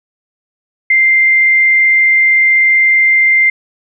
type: tone with frequency modulation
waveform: sine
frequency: 2093 Hz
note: C7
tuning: in tune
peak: -6 dBFS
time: 0.9-3.5 s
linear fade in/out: 5 ms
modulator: 36.6 Hz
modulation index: 0.26
effects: none